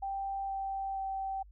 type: tone with pitch steps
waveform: sine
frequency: 784 / 779 / 774.1 Hz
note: G5 / G5 / G5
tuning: 0 / -11 / -22 cents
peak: -33 dBFS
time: 0.02-1.43 s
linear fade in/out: 10 ms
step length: 470 ms
effects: added 50 Hz sine -52 dBFS peak until 1.51 s